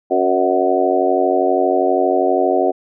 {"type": "harmonic tone with a mistuned harmonic", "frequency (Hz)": 92.5, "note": "F#2", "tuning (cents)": 0, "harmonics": [3, 4, 5, 6, 7, 8], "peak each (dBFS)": [-22, -18, -21, -22, -19, -19], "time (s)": [0.1, 2.72], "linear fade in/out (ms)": 20, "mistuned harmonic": 6, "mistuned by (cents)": 31, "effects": []}